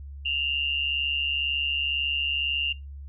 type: tone with amplitude modulation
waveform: sine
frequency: 2794 Hz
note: F7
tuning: in tune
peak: -21 dBFS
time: 0.25-2.73 s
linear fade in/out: 10 ms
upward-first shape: sine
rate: 142 Hz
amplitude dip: 65%
effects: noise-tail reverb RT60 0.2 s tail -20 dB re dry + added 70 Hz sine -37 dBFS peak until 3.08 s